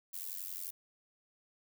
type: noise with amplitude modulation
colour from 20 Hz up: violet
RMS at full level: -38 dBFS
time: 0.13-0.71 s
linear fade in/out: 10 ms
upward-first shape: sine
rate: 91.4 Hz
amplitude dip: 100%
effects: none